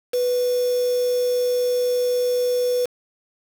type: tone with quantisation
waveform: sine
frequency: 493.9 Hz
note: B4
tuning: in tune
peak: -18 dBFS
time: 0.13-2.86 s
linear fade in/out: 10 ms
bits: 5
effects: none